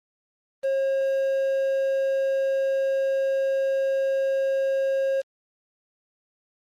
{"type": "tone with quantisation", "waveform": "triangle", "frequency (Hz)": 540, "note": "C#5", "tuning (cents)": -45, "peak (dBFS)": -19, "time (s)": [0.63, 5.22], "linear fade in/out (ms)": 20, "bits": 7, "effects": ["low-pass 7000 Hz 12 dB/octave", "Opus 32 kbps"]}